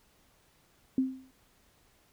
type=tone with exponential decay; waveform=sine; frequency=261.6 Hz; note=C4; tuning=in tune; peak=-21 dBFS; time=0.98-1.31 s; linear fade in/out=2 ms; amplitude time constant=70 ms; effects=pink hiss -66 dBFS RMS until 2.12 s